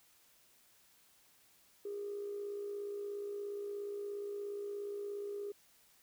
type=tone with amplitude modulation; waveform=sine; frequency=407 Hz; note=G#4; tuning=35 cents flat; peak=-36 dBFS; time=1.85-5.52 s; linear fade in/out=5 ms; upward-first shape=sine; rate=57 Hz; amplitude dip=45%; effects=tanh soft clip ceiling -33 dBFS + white hiss -67 dBFS RMS until 6.02 s